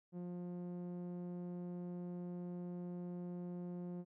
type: tone with low-pass filter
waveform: sawtooth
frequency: 176.9 Hz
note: F3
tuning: 23 cents sharp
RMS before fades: -45 dBFS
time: 0.12-4.05 s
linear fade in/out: 50 ms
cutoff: 460 Hz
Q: 0.64
effects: none